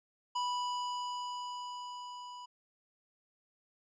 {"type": "tone with level ramp", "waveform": "square", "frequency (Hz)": 985, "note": "B5", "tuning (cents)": -5, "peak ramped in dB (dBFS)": [-32, -46], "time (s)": [0.35, 2.46], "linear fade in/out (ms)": 10, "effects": ["resampled to 16000 Hz"]}